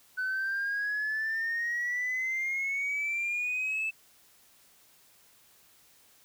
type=exponential sweep; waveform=sine; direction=up; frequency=1500 to 2637 Hz; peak=-27 dBFS; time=0.17-3.91 s; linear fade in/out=20 ms; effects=tanh soft clip ceiling -26 dBFS + white hiss -61 dBFS RMS until 6.24 s